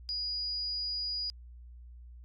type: tone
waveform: sine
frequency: 4900 Hz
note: D#8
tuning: 27 cents flat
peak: -32 dBFS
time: 0.09-1.3 s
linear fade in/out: 0 ms
effects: added 60 Hz sine -47 dBFS peak until 2.24 s + AAC 48 kbps